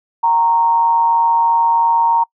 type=tone with amplitude modulation; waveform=sine; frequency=927 Hz; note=A#5; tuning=10 cents flat; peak=-8 dBFS; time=0.23-2.24 s; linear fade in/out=10 ms; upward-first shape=sine; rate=163 Hz; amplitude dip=50%; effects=noise-tail reverb RT60 0.1 s tail -26 dB re dry